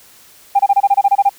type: tone bursts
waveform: sine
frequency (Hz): 799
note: G5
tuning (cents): +33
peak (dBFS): -6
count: 11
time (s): 0.55-1.294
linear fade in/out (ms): 10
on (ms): 44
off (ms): 26
effects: tanh soft clip ceiling -3 dBFS + white hiss -45 dBFS RMS until 1.38 s